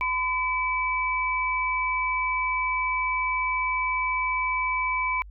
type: tone pair together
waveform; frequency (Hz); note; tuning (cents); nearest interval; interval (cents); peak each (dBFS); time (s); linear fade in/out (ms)
sine; 1014.5 / 2300; B5 / D7; +46 / -37; octave + major second; 1417; -26; 0.01-5.22; 0
effects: added 50 Hz sine -41 dBFS peak until 5.3 s